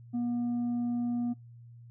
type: tone with tanh clipping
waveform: sine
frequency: 240.1 Hz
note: B3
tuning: 49 cents flat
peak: -29 dBFS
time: 0.13-1.34 s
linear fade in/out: 20 ms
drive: 3 dB
effects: noise-tail reverb RT60 0.2 s tail -25 dB re dry + added 118 Hz sine -48 dBFS peak until 1.9 s